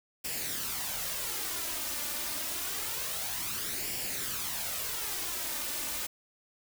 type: noise with flanger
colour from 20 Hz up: white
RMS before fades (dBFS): -35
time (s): 0.24-6.07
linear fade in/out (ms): 10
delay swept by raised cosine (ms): 0.39 to 3.39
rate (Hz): 0.27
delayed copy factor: +0.55
effects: none